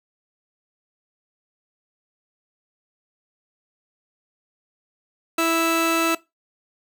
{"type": "tone pair together", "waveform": "25% pulse", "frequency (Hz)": [329.6, 1318.4], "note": ["E4", "E6"], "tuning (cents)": [0, 0], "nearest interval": "2 octaves", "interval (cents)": 2400, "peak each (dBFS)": [-17, -18], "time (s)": [5.38, 6.15], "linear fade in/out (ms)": 5, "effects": ["noise-tail reverb RT60 0.2 s tail -19 dB re dry"]}